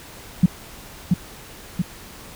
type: tone with echo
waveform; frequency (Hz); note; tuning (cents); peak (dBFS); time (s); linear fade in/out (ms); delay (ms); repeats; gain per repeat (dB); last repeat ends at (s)
sine; 177.3; F3; +26; -8; 0.43-0.46; 5; 680; 2; -4; 1.82
effects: pink hiss -41 dBFS RMS until 2.35 s